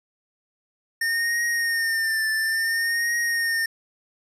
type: tone with vibrato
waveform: square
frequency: 1820 Hz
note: A#6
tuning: 42 cents flat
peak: -22 dBFS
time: 1.01-3.66 s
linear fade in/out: 5 ms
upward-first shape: triangle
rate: 0.58 Hz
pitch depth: 59 cents each way
effects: resampled to 32000 Hz